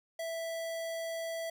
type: tone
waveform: square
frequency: 659.3 Hz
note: E5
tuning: in tune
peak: -36 dBFS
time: 0.19-1.5 s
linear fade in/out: 5 ms
effects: none